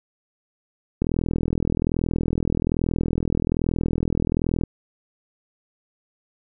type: click train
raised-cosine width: 3 ms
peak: -9 dBFS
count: 150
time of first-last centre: 1.02-4.637 s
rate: 41.2 Hz
effects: none